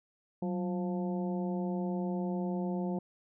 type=harmonic tone with a mistuned harmonic; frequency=176.3 Hz; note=F3; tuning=17 cents sharp; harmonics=1 / 2 / 3 / 4 / 5; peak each=-32 / -38 / -42 / -44 / -46 dBFS; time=0.42-2.99 s; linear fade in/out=5 ms; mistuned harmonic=1; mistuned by=+91 cents; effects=none